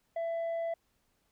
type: tone with tanh clipping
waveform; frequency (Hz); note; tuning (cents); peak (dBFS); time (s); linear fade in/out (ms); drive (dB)
sine; 667; E5; +20; -32; 0.16-0.74; 5; 3
effects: pink hiss -75 dBFS RMS until 1.31 s